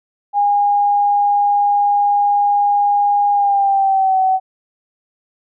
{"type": "tone with pitch glide", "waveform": "sine", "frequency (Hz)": [816, 757], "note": ["G#5", "F#5"], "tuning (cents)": [-31, 39], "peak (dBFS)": -11, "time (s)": [0.33, 4.4], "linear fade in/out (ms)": 50, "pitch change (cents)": -130, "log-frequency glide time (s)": [3.32, 4.19], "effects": []}